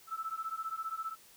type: beating tone pair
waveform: sine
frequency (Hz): 1310 / 1325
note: E6 / E6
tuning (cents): -11 / +9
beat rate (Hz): 15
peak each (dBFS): -39 / -39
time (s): 0.07-1.16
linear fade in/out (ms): 50
effects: white hiss -59 dBFS RMS until 1.36 s